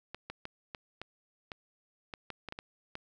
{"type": "clicks", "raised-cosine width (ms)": 0.3, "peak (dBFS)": -24, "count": 12, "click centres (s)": [0.146, 0.3, 0.454, 0.748, 1.016, 1.518, 2.138, 2.303, 2.487, 2.524, 2.589, 2.954], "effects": []}